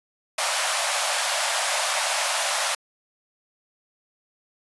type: high-pass noise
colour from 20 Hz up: pink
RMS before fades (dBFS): -24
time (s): 0.38-2.75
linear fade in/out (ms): 5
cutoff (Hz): 560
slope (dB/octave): 96
effects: resampled to 24000 Hz